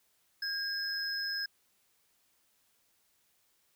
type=tone pair together; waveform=triangle; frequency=1617 / 5134 Hz; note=G#6 / E8; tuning=-47 / -47 cents; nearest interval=octave + minor sixth; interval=2000 cents; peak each=-34 / -34 dBFS; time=0.42-1.46 s; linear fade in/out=5 ms; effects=white hiss -72 dBFS RMS until 3.75 s